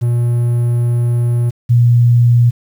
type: tone pair in turn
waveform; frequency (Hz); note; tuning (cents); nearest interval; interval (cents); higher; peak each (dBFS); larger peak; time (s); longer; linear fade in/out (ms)
triangle / sine; 119.8 / 119.8; A#2 / A#2; +48 / +48; unison; 0; neither; -9 / -6; second; 0.01-1.51 / 1.69-2.51; first; 20
effects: 7-bit